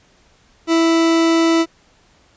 40% pulse tone, 329.6 Hz, E4, in tune, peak -11 dBFS, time 0.67-1.66 s, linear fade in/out 50 ms, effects pink hiss -54 dBFS RMS until 2.36 s + resampled to 16000 Hz

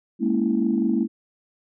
sine chord, A# half-diminished seventh, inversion third, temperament equal, 207.7 / 233.1 / 277.2 / 329.6 Hz, G#3 / A#3 / C#4 / E4, 0 / 0 / 0 / 0 cents, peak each -24 / -22 / -27 / -24 dBFS, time 0.19-1.08 s, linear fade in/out 50 ms, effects tanh soft clip ceiling -9 dBFS

